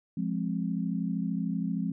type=chord; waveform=sine; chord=F minor; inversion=none; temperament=equal with one note detuned; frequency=174.61 / 207.7 / 262.7 Hz; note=F3 / Ab3 / C4; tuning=0 / 0 / +7 cents; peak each=-31 / -32 / -34 dBFS; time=0.17-1.92 s; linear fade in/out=5 ms; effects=none